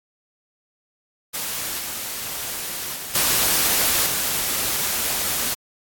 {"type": "noise with level steps", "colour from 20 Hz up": "white", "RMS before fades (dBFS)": [-27, -29, -32, -19, -23], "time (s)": [1.33, 5.55], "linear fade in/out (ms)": 20, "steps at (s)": [1.79, 2.96, 3.15, 4.06], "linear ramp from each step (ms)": 2, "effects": ["AAC 64 kbps"]}